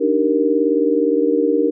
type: chord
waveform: sine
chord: Eb major seventh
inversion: third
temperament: just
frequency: 291.7 / 311.1 / 388.9 / 466.7 Hz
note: D4 / Eb4 / G4 / Bb4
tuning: -12 / 0 / -14 / +2 cents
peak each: -19 / -20 / -21 / -17 dBFS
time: 0-1.71 s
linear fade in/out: 20 ms
effects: none